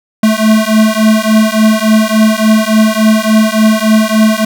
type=beating tone pair; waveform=square; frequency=216.2 / 219.7 Hz; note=A3 / A3; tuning=-30 / -2 cents; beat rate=3.5 Hz; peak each=-10 dBFS; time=0.23-4.45 s; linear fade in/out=5 ms; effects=none